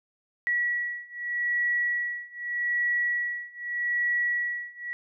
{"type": "beating tone pair", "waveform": "sine", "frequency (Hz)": [1931, 1931.82], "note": ["B6", "B6"], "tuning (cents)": [-39, -39], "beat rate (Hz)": 0.82, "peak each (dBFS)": [-29, -28], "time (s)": [0.47, 4.93], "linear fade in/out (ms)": 0, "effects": []}